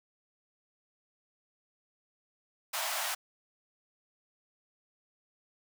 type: high-pass noise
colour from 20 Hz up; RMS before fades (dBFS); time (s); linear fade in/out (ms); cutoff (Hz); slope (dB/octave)
pink; -34; 2.73-3.15; 10; 600; 96
effects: none